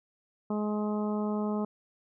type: harmonic tone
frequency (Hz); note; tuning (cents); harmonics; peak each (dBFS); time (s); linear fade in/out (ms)
210.4; G#3; +23; 1 / 2 / 3 / 4 / 5 / 6; -29 / -35 / -39 / -41 / -43 / -45; 0.5-1.65; 5
effects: none